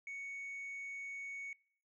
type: tone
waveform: sine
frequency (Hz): 2225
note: C#7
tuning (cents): +6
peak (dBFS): -40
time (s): 0.07-1.53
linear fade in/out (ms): 2
effects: noise-tail reverb RT60 0.5 s tail -23 dB re dry + tanh soft clip ceiling -41 dBFS